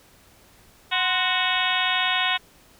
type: harmonic tone with a mistuned harmonic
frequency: 369.2 Hz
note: F#4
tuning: 4 cents flat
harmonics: 2 / 3 / 4 / 5 / 6 / 7 / 8 / 9 / 10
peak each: -29 / -29 / -29 / -29 / -29 / -29 / -29 / -29 / -29 dBFS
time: 0.91-2.38 s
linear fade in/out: 20 ms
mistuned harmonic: 3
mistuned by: -98 cents
effects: pink hiss -54 dBFS RMS until 2.79 s